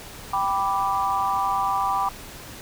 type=chord; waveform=sine; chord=G major; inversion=none; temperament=equal; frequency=784 / 987.8 / 1174.7 Hz; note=G5 / B5 / D6; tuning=0 / 0 / 0 cents; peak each=-25 dBFS; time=0.33-2.09 s; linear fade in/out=5 ms; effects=pink hiss -40 dBFS RMS until 2.61 s